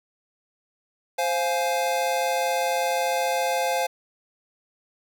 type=chord; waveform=square; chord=F minor; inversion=second; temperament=just; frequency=523.8 / 698.5 / 838.1 Hz; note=C5 / F5 / Ab5; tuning=+2 / 0 / +16 cents; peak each=-27 / -27 / -28 dBFS; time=1.18-3.87 s; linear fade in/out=10 ms; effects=none